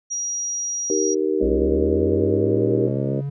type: tone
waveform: sine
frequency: 5740 Hz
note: F8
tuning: 47 cents sharp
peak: -23 dBFS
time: 0.1-1.15 s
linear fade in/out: 20 ms
type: chord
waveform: sine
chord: Eb major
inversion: none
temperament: just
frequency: 311.1 / 388.9 / 466.7 Hz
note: Eb4 / G4 / Bb4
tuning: 0 / -14 / +2 cents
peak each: -24 / -21 / -24 dBFS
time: 0.9-2.88 s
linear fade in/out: 2 ms
type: harmonic tone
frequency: 68.1 Hz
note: C#2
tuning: 30 cents flat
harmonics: 3 / 4 / 5 / 6 / 7 / 8 / 9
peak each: -28 / -29 / -30 / -31 / -31 / -32 / -33 dBFS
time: 1.4-3.21 s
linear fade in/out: 10 ms
type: linear sweep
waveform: triangle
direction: up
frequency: 58.27 to 142.4 Hz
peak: -22 dBFS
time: 1.42-3.3 s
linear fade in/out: 10 ms
effects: none